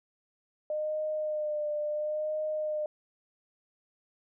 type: tone with vibrato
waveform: sine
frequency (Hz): 607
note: D#5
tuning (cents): -43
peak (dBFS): -29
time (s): 0.7-2.86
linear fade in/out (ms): 2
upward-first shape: sine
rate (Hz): 0.72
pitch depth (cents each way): 28
effects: none